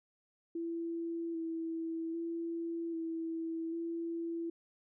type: tone with vibrato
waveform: sine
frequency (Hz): 331.1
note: E4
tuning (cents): +8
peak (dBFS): -35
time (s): 0.55-4.5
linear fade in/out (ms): 5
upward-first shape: square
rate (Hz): 0.63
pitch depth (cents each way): 18
effects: none